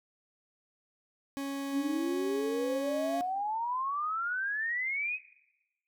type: tone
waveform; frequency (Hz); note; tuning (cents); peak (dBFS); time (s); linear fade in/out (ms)
40% pulse; 276.7; C#4; -3; -33; 1.37-3.21; 0
type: exponential sweep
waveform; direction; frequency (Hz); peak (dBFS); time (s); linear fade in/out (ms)
sine; up; 270 to 2573; -30; 1.72-5.19; 50
effects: noise-tail reverb RT60 1.0 s tail -19 dB re dry